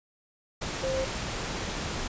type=tone in noise; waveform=sine; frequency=528 Hz; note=C5; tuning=16 cents sharp; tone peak=-27 dBFS; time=0.83-1.05 s; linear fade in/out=10 ms; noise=pink; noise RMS=-33 dBFS; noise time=0.61-2.08 s; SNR=+3 dB; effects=resampled to 16000 Hz